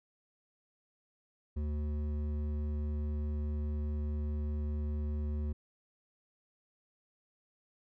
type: tone with hard clipping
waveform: sine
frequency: 74.6 Hz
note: D2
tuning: 28 cents sharp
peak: -34 dBFS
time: 1.56-5.53 s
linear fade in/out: 10 ms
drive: 10 dB
effects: none